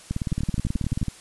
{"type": "two click trains", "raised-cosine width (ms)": 5, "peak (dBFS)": [-13, -14], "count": [19, 9], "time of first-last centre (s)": [[0.11, 1.083], [0.32, 1.016]], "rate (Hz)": [18.5, 11.5], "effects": ["white hiss -47 dBFS RMS until 1.2 s", "resampled to 24000 Hz"]}